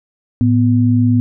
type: tone pair together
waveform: sine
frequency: 110 / 246.9 Hz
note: A2 / B3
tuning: 0 / 0 cents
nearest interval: octave + major second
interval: 1400 cents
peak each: -12 dBFS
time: 0.41-1.2 s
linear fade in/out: 0 ms
effects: none